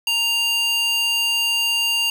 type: tone with high-pass filter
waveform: square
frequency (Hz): 932.3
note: A#5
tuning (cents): 0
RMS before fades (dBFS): -20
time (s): 0.07-2.1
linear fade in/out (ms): 2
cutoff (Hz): 2800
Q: 2.4
effects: 8-bit